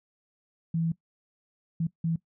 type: tone bursts at uneven times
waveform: sine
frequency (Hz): 164.81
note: E3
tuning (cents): 0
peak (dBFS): -24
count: 3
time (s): 0.74-0.92 / 1.8-1.87 / 2.04-2.16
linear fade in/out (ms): 5
effects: noise-tail reverb RT60 0.1 s tail -19 dB re dry